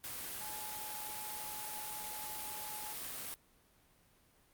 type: tone in noise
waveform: sine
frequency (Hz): 850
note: G#5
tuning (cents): +40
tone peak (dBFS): -47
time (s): 0.41-2.93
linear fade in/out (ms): 0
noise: white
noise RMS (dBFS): -43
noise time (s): 0.04-3.34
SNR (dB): -7
effects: pink hiss -68 dBFS RMS until 4.53 s + Opus 32 kbps